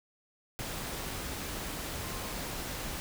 sine tone in noise, 1054 Hz, C6, 12 cents sharp, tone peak -49 dBFS, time 2.03-2.32 s, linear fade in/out 0 ms, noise pink, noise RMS -38 dBFS, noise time 0.59-3 s, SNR -14 dB, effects none

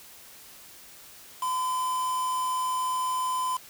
triangle tone with quantisation, 1019 Hz, C6, 46 cents flat, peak -24 dBFS, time 1.42-3.57 s, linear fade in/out 5 ms, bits 6, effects white hiss -49 dBFS RMS until 3.69 s

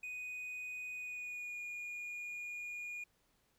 triangle tone with pitch glide, 2489 to 2436 Hz, D#7 to D#7, 0 to -37 cents, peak -40 dBFS, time 0.03-3.04 s, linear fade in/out 5 ms, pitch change -37 cents, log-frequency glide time 0.94-1.6 s, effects pink hiss -75 dBFS RMS until 3.58 s

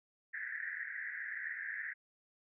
pink band-pass noise, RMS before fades -42 dBFS, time 0.33-1.94 s, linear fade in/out 20 ms, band 1600 to 2000 Hz, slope 96 dB/octave, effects none

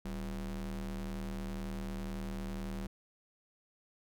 square ring-modulated tone, 76 Hz, D#2, 40 cents flat, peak -35 dBFS, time 0.05-2.87 s, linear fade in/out 5 ms, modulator 117 Hz, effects none

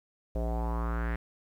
square tone with low-pass filter sweep, 57.7 Hz, A#1, 17 cents flat, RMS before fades -31 dBFS, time 0.35-1.16 s, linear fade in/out 5 ms, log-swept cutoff 570 to 1900 Hz, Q 3.9, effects 10-bit

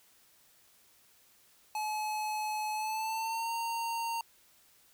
square tone with pitch glide, 855 to 921.7 Hz, A5 to A#5, -50 to -20 cents, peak -33 dBFS, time 1.75-4.21 s, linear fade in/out 2 ms, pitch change +130 cents, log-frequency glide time 2.73-3.52 s, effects white hiss -64 dBFS RMS until 4.93 s

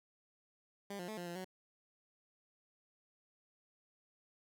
15% pulse tone with pitch steps, 200.3 / 177.2 / 216.9 / 175.8 / 172.7 / 185.9 Hz, G3 / F3 / A3 / F3 / F3 / F#3, +38 / +25 / -25 / +12 / -19 / +8 cents, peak -36 dBFS, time 0.9-1.446 s, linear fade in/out 5 ms, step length 91 ms, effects none

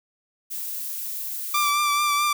violet noise, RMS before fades -31 dBFS, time 0.5-1.71 s, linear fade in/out 20 ms
sawtooth tone with vibrato, 1174.7 Hz, D6, in tune, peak -16 dBFS, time 1.54-2.33 s, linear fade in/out 5 ms, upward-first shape triangle, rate 4.6 Hz, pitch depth 31 cents each way
effects none

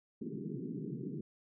pink band-pass noise, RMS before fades -41 dBFS, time 0.21-1.21 s, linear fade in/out 5 ms, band 130 to 420 Hz, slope 96 dB/octave, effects none

